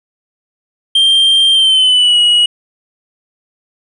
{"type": "tone with pitch glide", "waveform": "triangle", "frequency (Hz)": [3172, 2909], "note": ["G7", "F#7"], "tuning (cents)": [20, -30], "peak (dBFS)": -5, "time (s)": [0.95, 2.46], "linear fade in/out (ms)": 5, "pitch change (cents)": -150, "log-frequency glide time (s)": [1.52, 2.18], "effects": ["resampled to 24000 Hz"]}